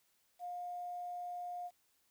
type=tone with quantisation; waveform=sine; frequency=710 Hz; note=F5; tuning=28 cents sharp; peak=-40 dBFS; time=0.39-1.71 s; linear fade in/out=50 ms; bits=11; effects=white hiss -75 dBFS RMS until 2.1 s